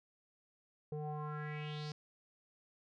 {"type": "tone with low-pass filter sweep", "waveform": "square", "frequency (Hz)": 150.5, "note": "D3", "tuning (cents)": 43, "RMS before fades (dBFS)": -42, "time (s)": [0.92, 1.92], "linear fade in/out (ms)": 2, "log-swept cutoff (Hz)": [520, 5200], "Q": 4.5, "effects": []}